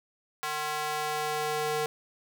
square tone with high-pass filter sweep, 152 Hz, D#3, 40 cents flat, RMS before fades -31 dBFS, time 0.43-1.86 s, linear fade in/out 0 ms, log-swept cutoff 1000 to 470 Hz, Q 1.4, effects none

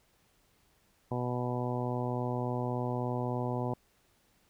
harmonic tone, 123.47 Hz, B2, in tune, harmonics 1 / 2 / 3 / 4 / 5 / 6 / 7 / 8, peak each -34 / -37 / -39 / -40 / -41 / -42 / -42 / -43 dBFS, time 1.11-3.74 s, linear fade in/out 5 ms, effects pink hiss -69 dBFS RMS until 4.49 s

